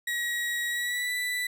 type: tone with pitch glide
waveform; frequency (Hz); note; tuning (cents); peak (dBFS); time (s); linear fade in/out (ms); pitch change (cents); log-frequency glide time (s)
35% pulse; 1907 to 1978.8; A#6 to B6; +39 to +3; -26; 0.07-1.47; 5; +64; 0.69-1.12
effects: none